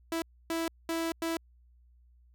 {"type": "tone bursts at uneven times", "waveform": "sawtooth", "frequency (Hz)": 329.6, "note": "E4", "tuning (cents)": 0, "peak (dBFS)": -26, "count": 4, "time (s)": [[0.12, 0.22], [0.5, 0.68], [0.89, 1.12], [1.22, 1.37]], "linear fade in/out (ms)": 2, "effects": ["added 60 Hz sine -58 dBFS peak until 2.34 s"]}